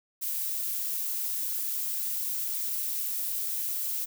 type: noise with amplitude modulation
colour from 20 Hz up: violet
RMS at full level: -30 dBFS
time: 0.21-4.06 s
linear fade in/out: 20 ms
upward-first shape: sine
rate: 224 Hz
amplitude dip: 30%
effects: none